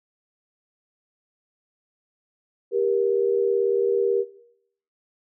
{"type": "tone pair together", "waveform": "sine", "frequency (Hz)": [395, 473.2], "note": ["G4", "A#4"], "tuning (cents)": [13, 26], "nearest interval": "minor third", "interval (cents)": 313, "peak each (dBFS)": -22, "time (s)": [2.71, 4.25], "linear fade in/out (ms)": 50, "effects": ["noise-tail reverb RT60 0.7 s tail -18 dB re dry"]}